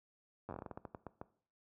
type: slowing click train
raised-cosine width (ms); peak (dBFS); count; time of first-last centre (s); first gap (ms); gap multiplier
1; -30; 15; 0.49-1.214; 9; 1.24
effects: noise-tail reverb RT60 0.5 s tail -18 dB re dry + high-pass 60 Hz 12 dB/octave